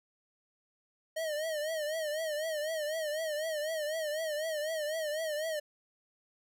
square tone with vibrato, 620 Hz, D#5, 6 cents flat, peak -33 dBFS, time 1.16-5.6 s, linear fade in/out 10 ms, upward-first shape triangle, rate 4 Hz, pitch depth 110 cents each way, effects none

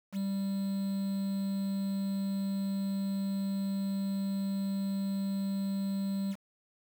triangle tone with quantisation, 196 Hz, G3, in tune, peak -28 dBFS, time 0.12-6.36 s, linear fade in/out 50 ms, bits 8, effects none

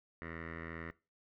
10% pulse tone with low-pass filter, 82.41 Hz, E2, in tune, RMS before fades -45 dBFS, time 0.22-0.91 s, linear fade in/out 0 ms, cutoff 1800 Hz, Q 7.5, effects noise-tail reverb RT60 0.3 s tail -20 dB re dry

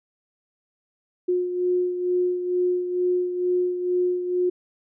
sine beating tone pair, 359.4 / 361.6 Hz, F4 / F#4, +50 / -40 cents, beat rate 2.2 Hz, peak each -21 / -29 dBFS, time 1.28-4.5 s, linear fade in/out 10 ms, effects none

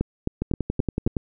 two click trains, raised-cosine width 3 ms, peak -9 / -11 dBFS, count 5 / 9, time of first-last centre 0.01-1.065 / 0.42-1.168 s, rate 3.79 / 10.7 Hz, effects none

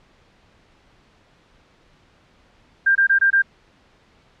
sine tone bursts, 1591 Hz, G6, 25 cents sharp, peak -12 dBFS, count 5, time 2.86-3.422 s, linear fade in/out 10 ms, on 94 ms, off 23 ms, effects pink hiss -56 dBFS RMS until 4.4 s + low-pass 4000 Hz 12 dB/octave

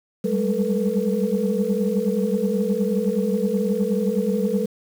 sine tone cluster, 191.8 / 199.9 / 210.8 / 440.5 / 485.6 Hz, G3 / G3 / G#3 / A4 / B4, -37 / +34 / +26 / +2 / -29 cents, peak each -25 dBFS, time 0.24-4.66 s, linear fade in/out 10 ms, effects tanh soft clip ceiling -9 dBFS + 7-bit

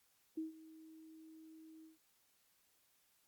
sine tone with ADSR envelope, 318.5 Hz, D#4, 41 cents sharp, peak -37 dBFS, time 0.37-1.98 s, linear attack 9 ms, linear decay 140 ms, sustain -18 dB, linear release 140 ms, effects white hiss -75 dBFS RMS until 3.27 s + Opus 48 kbps

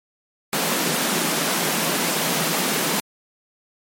pink high-pass noise, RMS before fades -22 dBFS, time 0.53-3 s, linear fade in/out 0 ms, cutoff 150 Hz, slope 96 dB/octave, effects MP3 64 kbps

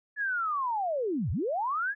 sine linear two-way sweep, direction down then up, 1726 to 69.5 to 1726 Hz, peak -27 dBFS, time 0.16-1.95 s, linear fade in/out 50 ms, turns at 1.31 s, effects none

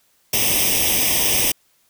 white noise with comb filter, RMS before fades -18 dBFS, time 0.33-1.52 s, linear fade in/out 5 ms, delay 0.35 ms, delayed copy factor +0.9, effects white hiss -61 dBFS RMS until 1.89 s

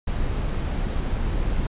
brown noise, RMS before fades -24 dBFS, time 0.07-1.67 s, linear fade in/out 5 ms, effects resampled to 8000 Hz

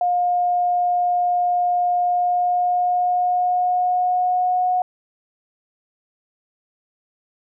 sine tone with pitch glide, 712 to 729.1 Hz, F5 to F#5, +33 to -26 cents, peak -16 dBFS, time 0.01-4.82 s, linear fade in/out 2 ms, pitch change +41 cents, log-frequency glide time 2.01-4.69 s, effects none

